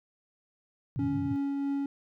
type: band-pass noise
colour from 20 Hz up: pink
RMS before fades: -35 dBFS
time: 0.96-1.36 s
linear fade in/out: 0 ms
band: 100 to 150 Hz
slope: 48 dB/octave
type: tone with tremolo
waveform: triangle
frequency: 279.3 Hz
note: C#4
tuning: 13 cents sharp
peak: -25 dBFS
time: 0.99-1.86 s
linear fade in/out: 2 ms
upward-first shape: triangle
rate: 3.1 Hz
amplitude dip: 25%
effects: none